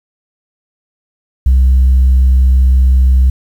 sine tone, 64.7 Hz, C2, 19 cents flat, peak -3 dBFS, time 1.46-3.3 s, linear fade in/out 5 ms, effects tanh soft clip ceiling -3 dBFS + 7-bit

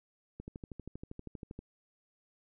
click train, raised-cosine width 3 ms, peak -30 dBFS, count 16, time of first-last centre 0.4-1.59 s, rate 12.6 Hz, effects none

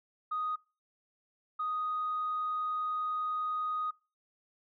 sine tone bursts at uneven times, 1245 Hz, D#6, 1 cent sharp, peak -30 dBFS, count 2, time 0.31-0.56 / 1.59-3.91 s, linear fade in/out 10 ms, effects noise-tail reverb RT60 0.3 s tail -24 dB re dry + tanh soft clip ceiling -26 dBFS

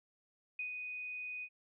sine tone with ADSR envelope, 2489 Hz, D#7, in tune, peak -36 dBFS, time 0.59-1.49 s, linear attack 4 ms, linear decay 110 ms, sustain -4 dB, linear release 58 ms, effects none

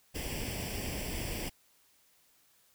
pink noise with comb filter, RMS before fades -37 dBFS, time 0.14-1.5 s, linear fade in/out 20 ms, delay 0.38 ms, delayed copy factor +0.75, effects white hiss -67 dBFS RMS until 2.74 s

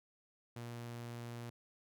sawtooth tone, 118.6 Hz, A#2, 30 cents sharp, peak -40 dBFS, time 0.56-1.5 s, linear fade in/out 5 ms, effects none

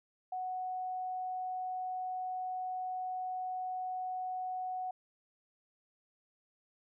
sine tone, 740 Hz, F#5, in tune, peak -35 dBFS, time 0.32-4.91 s, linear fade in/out 5 ms, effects none

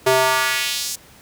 square tone with high-pass filter sweep, 130 Hz, C3, 11 cents flat, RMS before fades -19 dBFS, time 0.06-0.96 s, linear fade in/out 10 ms, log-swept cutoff 430 to 6900 Hz, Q 1.4, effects pink hiss -47 dBFS RMS until 1.21 s + high-pass 60 Hz 12 dB/octave

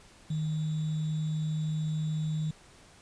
sine tone with sample-and-hold, 155.56 Hz, D#3, in tune, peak -28 dBFS, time 0.3-2.51 s, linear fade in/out 5 ms, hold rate 3675 Hz, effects pink hiss -56 dBFS RMS until 3.01 s + resampled to 22050 Hz

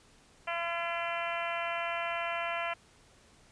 harmonic tone, 339.8 Hz, F4, 47 cents flat, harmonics 2 / 3 / 4 / 5 / 6 / 7 / 8 / 9, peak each -36 / -39 / -39 / -42 / -42 / -40 / -42 / -46 dBFS, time 0.47-2.74 s, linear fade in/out 10 ms, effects pink hiss -61 dBFS RMS until 3.51 s + resampled to 22050 Hz

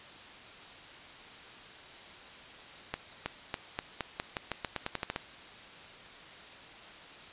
accelerating click train, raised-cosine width 0.3 ms, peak -16 dBFS, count 15, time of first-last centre 2.94-5.161 s, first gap 320 ms, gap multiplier 0.88, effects white hiss -49 dBFS RMS until 7.32 s + resampled to 8000 Hz

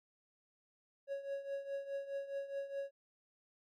triangle tone with tremolo, 554.4 Hz, C#5, in tune, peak -34 dBFS, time 1.07-2.91 s, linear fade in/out 50 ms, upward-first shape triangle, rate 4.8 Hz, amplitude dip 80%, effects none

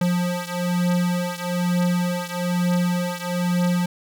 square beating tone pair, 176.7 / 177.8 Hz, F3 / F3, +21 / +31 cents, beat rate 1.1 Hz, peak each -23 / -25 dBFS, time 0.01-3.86 s, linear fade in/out 5 ms, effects none

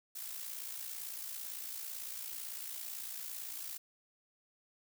blue noise with amplitude modulation, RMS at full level -41 dBFS, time 0.15-3.78 s, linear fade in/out 10 ms, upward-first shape sine, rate 57.9 Hz, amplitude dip 55%, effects none

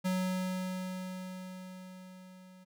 square tone with level ramp, 185 Hz, F#3, in tune, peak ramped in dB -29 to -54 dBFS, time 0.04-2.65 s, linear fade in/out 20 ms, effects none

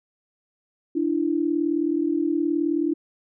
sine tone pair together, 296.2 / 335.2 Hz, D4 / E4, +15 / +29 cents, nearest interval major second, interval 214 cents, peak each -23 dBFS, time 0.95-2.94 s, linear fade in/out 10 ms, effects none

